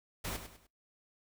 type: noise with echo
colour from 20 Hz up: pink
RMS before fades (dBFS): -38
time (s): 0.24-0.37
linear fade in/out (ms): 10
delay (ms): 100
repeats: 3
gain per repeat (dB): -9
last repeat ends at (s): 0.67
effects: noise-tail reverb RT60 0.2 s tail -24 dB re dry